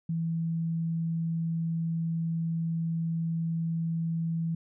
sine tone, 164.81 Hz, E3, in tune, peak -27 dBFS, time 0.09-4.55 s, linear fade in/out 5 ms, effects none

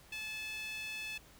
sawtooth tone with high-pass filter, 866 Hz, A5, 28 cents flat, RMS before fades -42 dBFS, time 0.12-1.18 s, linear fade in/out 5 ms, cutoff 2600 Hz, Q 4.4, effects added 60 Hz sine -67 dBFS peak until 1.39 s + pink hiss -60 dBFS RMS until 1.39 s

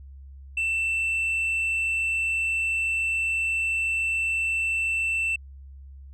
sine tone, 2673 Hz, E7, 23 cents sharp, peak -20 dBFS, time 0.57-5.36 s, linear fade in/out 5 ms, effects tanh soft clip ceiling -22 dBFS + added 68 Hz sine -41 dBFS peak until 6.13 s

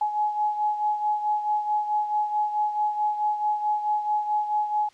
sine beating tone pair, 842 / 846.6 Hz, G#5 / G#5, +24 / +33 cents, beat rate 4.6 Hz, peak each -23 / -30 dBFS, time 0.01-4.89 s, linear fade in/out 5 ms, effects white hiss -57 dBFS RMS until 4.93 s + low-pass 5000 Hz 12 dB/octave

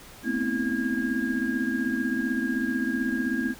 sine tone cluster, 220.2 / 247.1 / 262.9 / 326.1 / 1631 Hz, A3 / B3 / C4 / E4 / G#6, +2 / +1 / +8 / -19 / -32 cents, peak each -32 / -29 / -30 / -32 / -31 dBFS, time 0.23-3.55 s, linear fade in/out 50 ms, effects pink hiss -47 dBFS RMS until 3.59 s

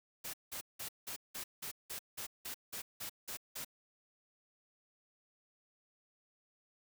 white noise bursts, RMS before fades -43 dBFS, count 13, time 0.24-3.648 s, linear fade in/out 10 ms, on 96 ms, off 180 ms, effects none

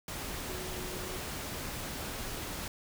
sine tone in noise, 366.3 Hz, F#4, 17 cents flat, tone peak -44 dBFS, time 0.49-1.18 s, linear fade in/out 2 ms, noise pink, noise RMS -39 dBFS, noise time 0.08-2.68 s, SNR -8 dB, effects none

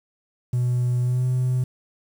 triangle tone with pitch glide, 123.47 to 126.94 Hz, B2 to B2, 0 to +48 cents, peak -16 dBFS, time 0.53-1.64 s, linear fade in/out 5 ms, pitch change +48 cents, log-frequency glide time 1.02-1.25 s, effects tanh soft clip ceiling -14 dBFS + 8-bit

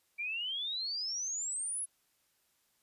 sine exponential sweep, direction up, 2317 to 10760 Hz, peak -34 dBFS, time 0.18-1.86 s, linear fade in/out 20 ms, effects white hiss -74 dBFS RMS until 2.82 s + resampled to 32000 Hz

